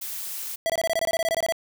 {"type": "noise", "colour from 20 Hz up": "blue", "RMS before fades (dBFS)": -33, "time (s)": [0.01, 0.56], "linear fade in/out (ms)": 10}
{"type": "tone bursts", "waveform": "square", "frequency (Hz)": 659.3, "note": "E5", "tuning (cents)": 0, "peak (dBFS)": -22, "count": 15, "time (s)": [0.66, 1.523], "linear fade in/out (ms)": 0, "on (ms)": 37, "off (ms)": 22}
{"effects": []}